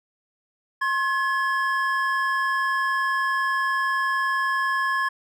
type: tone pair together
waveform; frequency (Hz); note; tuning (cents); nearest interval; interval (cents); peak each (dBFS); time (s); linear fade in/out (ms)
triangle; 1069.6 / 1700; C6 / G#6; +38 / +40; minor sixth; 802; -22; 0.81-5.09; 10
effects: none